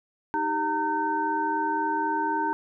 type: tone cluster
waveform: sine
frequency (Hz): 311.5 / 395.4 / 915 / 1529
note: D#4 / G4 / A#5 / G6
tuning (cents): +2 / +15 / -32 / -44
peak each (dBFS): -31 / -34 / -25 / -33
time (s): 0.34-2.53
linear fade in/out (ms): 0
effects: none